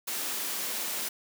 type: high-pass noise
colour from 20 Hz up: white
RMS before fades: -33 dBFS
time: 0.07-1.09 s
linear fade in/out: 10 ms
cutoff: 180 Hz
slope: 48 dB/octave
effects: none